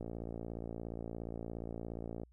click train, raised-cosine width 2 ms, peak -29 dBFS, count 128, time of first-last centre 0.01-2.234 s, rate 57.1 Hz, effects added 60 Hz sine -61 dBFS peak until 2.32 s

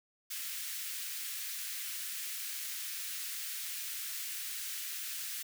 white high-pass noise, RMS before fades -40 dBFS, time 0.3-5.43 s, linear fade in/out 10 ms, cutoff 1600 Hz, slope 24 dB/octave, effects none

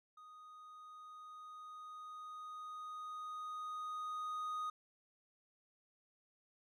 triangle tone with level ramp, 1243 Hz, D#6, 2 cents flat, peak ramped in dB -53 to -36 dBFS, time 0.17-4.7 s, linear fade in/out 5 ms, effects none

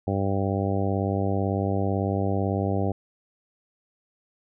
harmonic tone, 98 Hz, G2, in tune, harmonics 1 / 2 / 3 / 4 / 5 / 6 / 7 / 8, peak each -26 / -29 / -31 / -32 / -33 / -34 / -34 / -35 dBFS, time 0.07-2.92 s, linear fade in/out 5 ms, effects none

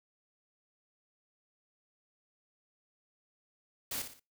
white noise with echo, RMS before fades -37 dBFS, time 3.91-4.02 s, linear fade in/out 5 ms, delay 59 ms, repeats 3, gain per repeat -8 dB, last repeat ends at 4.197 s, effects noise-tail reverb RT60 0.3 s tail -26 dB re dry

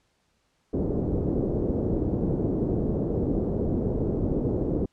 white low-pass noise, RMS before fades -26 dBFS, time 0.73-4.86 s, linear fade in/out 10 ms, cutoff 420 Hz, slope 24 dB/octave, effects pink hiss -70 dBFS RMS until 4.92 s + low-pass 8000 Hz 12 dB/octave

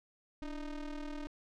square ring-modulated tone, 155 Hz, D#3, 6 cents flat, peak -37 dBFS, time 0.42-1.27 s, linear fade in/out 0 ms, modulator 135 Hz, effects low-pass 5000 Hz 12 dB/octave

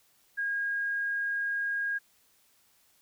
sine tone, 1630 Hz, G#6, 33 cents flat, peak -28 dBFS, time 0.37-1.99 s, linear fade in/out 20 ms, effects white hiss -66 dBFS RMS until 3.01 s

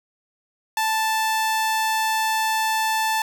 sawtooth tone, 880 Hz, A5, in tune, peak -16 dBFS, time 0.77-3.22 s, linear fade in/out 2 ms, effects none

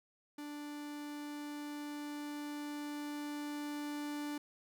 45% pulse tone with level ramp, 293.7 Hz, D4, in tune, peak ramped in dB -43 to -38 dBFS, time 0.38-4.38 s, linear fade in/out 5 ms, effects none

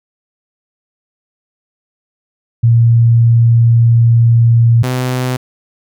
sine / sawtooth tone pair in turn, 116.54 / 127.21 Hz, A#2 / C3, 0 / -48 cents, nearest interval major second, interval 152 cents, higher second, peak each -5 / -10 dBFS, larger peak first, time 2.63-4.83 / 4.83-5.37 s, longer first, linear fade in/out 10 ms, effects none

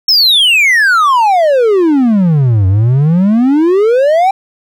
triangle exponential two-way sweep, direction down then up, 5480 to 91.8 to 796 Hz, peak -4 dBFS, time 0.08-4.31 s, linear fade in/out 5 ms, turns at 2.67 s, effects none

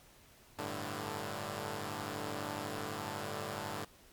5% pulse chord, G suspended second, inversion none, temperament equal with one note detuned, 98 / 110 / 147.26 Hz, G2 / A2 / D3, 0 / 0 / +5 cents, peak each -31 dBFS, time 0.58-3.85 s, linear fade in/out 10 ms, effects pink hiss -61 dBFS RMS until 4.12 s + MP3 96 kbps

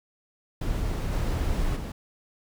brown noise with level steps, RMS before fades -28 / -26 / -32 dBFS, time 0.61-1.92 s, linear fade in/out 5 ms, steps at 1.11 / 1.75 s, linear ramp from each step 20 ms, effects none

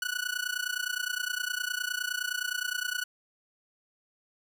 sawtooth tone with amplitude modulation, 1475 Hz, F#6, 6 cents flat, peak -23 dBFS, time 0.02-3.04 s, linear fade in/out 2 ms, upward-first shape sine, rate 29.7 Hz, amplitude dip 90%, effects none

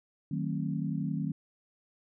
sine chord, D# diminished seventh, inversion none, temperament just, 155.56 / 186.68 / 224 / 268.8 Hz, D#3 / F#3 / A3 / C4, 0 / +16 / +31 / +47 cents, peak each -33 / -35 / -37 / -37 dBFS, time 0.31-1.32 s, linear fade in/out 5 ms, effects none

